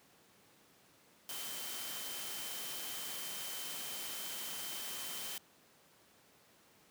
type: tone in noise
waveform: sine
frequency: 3096 Hz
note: G7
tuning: 22 cents flat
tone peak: -49 dBFS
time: 1.29-5.38 s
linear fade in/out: 2 ms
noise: white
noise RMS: -43 dBFS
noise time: 1.29-5.38 s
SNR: -9 dB
effects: pink hiss -65 dBFS RMS until 6.9 s + high-pass 150 Hz 12 dB/octave

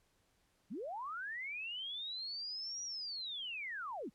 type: linear two-way sweep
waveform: sine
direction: up then down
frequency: 159.2 to 5800 to 159.2 Hz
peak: -40 dBFS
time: 0.7-4.1 s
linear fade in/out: 20 ms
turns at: 2.83 s
effects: pink hiss -75 dBFS RMS until 4.14 s + low-pass 12000 Hz 12 dB/octave

